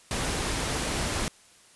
pink noise, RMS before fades -29 dBFS, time 0.11-1.28 s, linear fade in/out 0 ms, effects white hiss -56 dBFS RMS until 1.75 s + resampled to 24000 Hz

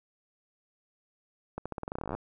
accelerating click train, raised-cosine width 1 ms, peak -21 dBFS, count 19, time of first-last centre 1.58-2.15 s, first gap 76 ms, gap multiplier 0.88, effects none

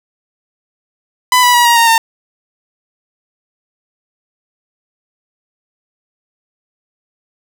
sawtooth tone with pitch steps, 1000 / 981.1 / 962.6 / 944.4 / 926.6 / 909.1 Hz, B5 / B5 / B5 / A#5 / A#5 / A#5, +21 / -12 / -45 / +22 / -11 / -44 cents, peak -3 dBFS, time 1.32-1.98 s, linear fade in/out 2 ms, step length 110 ms, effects none

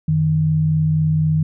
sine tone pair together, 91.6 / 155.56 Hz, F#2 / D#3, -17 / 0 cents, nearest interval major sixth, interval 917 cents, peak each -24 / -14 dBFS, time 0.08-1.43 s, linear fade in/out 5 ms, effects none

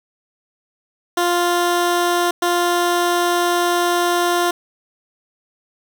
15% pulse tone bursts at uneven times, 350 Hz, F4, 4 cents sharp, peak -9 dBFS, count 2, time 1.17-2.31 / 2.42-4.51 s, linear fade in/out 5 ms, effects none

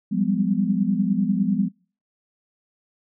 sine tone cluster, 175.6 / 192.4 / 202.4 / 249.6 Hz, F3 / G3 / G#3 / B3, +10 / -32 / -44 / +19 cents, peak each -26 / -25 / -22 / -26 dBFS, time 0.11-1.69 s, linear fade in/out 20 ms, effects noise-tail reverb RT60 0.4 s tail -25 dB re dry

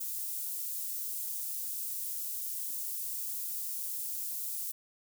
white high-pass noise, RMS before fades -37 dBFS, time 0-4.72 s, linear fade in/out 10 ms, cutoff 9600 Hz, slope 12 dB/octave, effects none

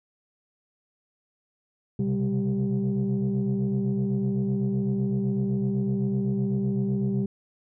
sine tone cluster, 127.1 / 135 / 197.5 / 391.9 Hz, C3 / C#3 / G3 / G4, -50 / -45 / +13 / 0 cents, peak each -28 / -30 / -24 / -32 dBFS, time 1.99-7.26 s, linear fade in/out 5 ms, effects tanh soft clip ceiling -17 dBFS

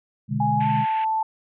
sine chord, G# diminished, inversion first, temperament equal, 123.47 / 146.83 / 207.7 Hz, B2 / D3 / G#3, 0 / 0 / 0 cents, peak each -26 dBFS, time 0.28-0.86 s, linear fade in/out 50 ms
sine tone with pitch glide, 830.6 to 880 Hz, G#5 to A5, 0 to 0 cents, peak -20 dBFS, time 0.4-1.23 s, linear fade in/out 5 ms, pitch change +100 cents, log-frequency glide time 0.57-0.67 s
pink band-pass noise, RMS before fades -39 dBFS, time 0.6-1.05 s, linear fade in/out 10 ms, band 1600 to 2900 Hz, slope 48 dB/octave
effects none

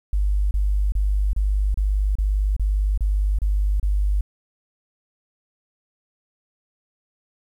sine tone bursts, 50 Hz, G1, 35 cents sharp, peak -17 dBFS, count 10, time 0.13-4.209 s, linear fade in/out 0 ms, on 380 ms, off 31 ms, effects 9-bit

